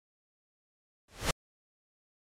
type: noise with exponential growth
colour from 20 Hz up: pink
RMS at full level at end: -24 dBFS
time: 1.08-1.31 s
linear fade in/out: 5 ms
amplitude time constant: 48 ms
effects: low-pass 9000 Hz 12 dB/octave + MP3 96 kbps